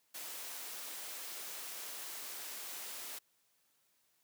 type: high-pass noise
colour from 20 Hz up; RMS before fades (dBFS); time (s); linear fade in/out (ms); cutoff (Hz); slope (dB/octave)
white; -45; 0.14-3.19; 10; 330; 12
effects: white hiss -75 dBFS RMS until 4.23 s + high-pass 100 Hz 12 dB/octave